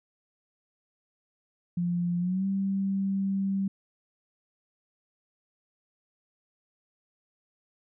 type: tone with pitch glide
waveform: sine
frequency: 174.61 to 194.86 Hz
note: F3 to G3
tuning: 0 to -10 cents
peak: -25 dBFS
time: 1.77-3.68 s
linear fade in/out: 5 ms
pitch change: +190 cents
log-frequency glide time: 2.19-2.46 s
effects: none